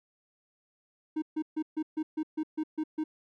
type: tone bursts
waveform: triangle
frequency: 311.1 Hz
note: D#4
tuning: in tune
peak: -26 dBFS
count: 10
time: 1.16-3.04 s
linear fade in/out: 10 ms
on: 62 ms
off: 140 ms
effects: none